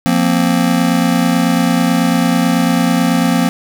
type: chord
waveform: square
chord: F suspended fourth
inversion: none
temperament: just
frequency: 174.61 / 232.8 / 261.9 Hz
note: F3 / Bb3 / C4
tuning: 0 / -2 / +2 cents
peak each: -16 dBFS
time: 0.06-3.49 s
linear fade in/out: 0 ms
effects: none